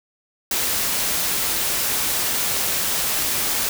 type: noise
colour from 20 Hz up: white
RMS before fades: -22 dBFS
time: 0.51-3.69 s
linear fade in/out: 2 ms
effects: none